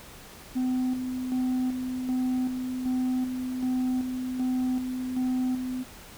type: tone with tremolo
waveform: sine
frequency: 254.6 Hz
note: C4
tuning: 47 cents flat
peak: -21 dBFS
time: 0.55-5.84 s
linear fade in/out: 20 ms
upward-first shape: square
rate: 1.3 Hz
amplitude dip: 55%
effects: tanh soft clip ceiling -23 dBFS + pink hiss -47 dBFS RMS until 6.17 s